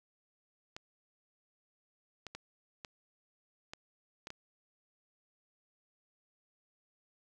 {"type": "clicks", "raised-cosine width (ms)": 0.2, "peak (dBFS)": -26, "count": 7, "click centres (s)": [0.765, 2.267, 2.35, 2.848, 3.735, 4.271, 4.304], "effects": []}